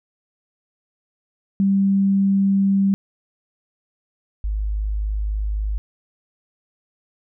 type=tone pair in turn; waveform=sine; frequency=196 / 51.91 Hz; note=G3 / G#1; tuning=0 / 0 cents; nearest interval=octave + major seventh; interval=2300 cents; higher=first; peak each=-14 / -20 dBFS; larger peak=first; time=1.6-2.94 / 4.44-5.78 s; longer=neither; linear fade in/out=0 ms; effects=none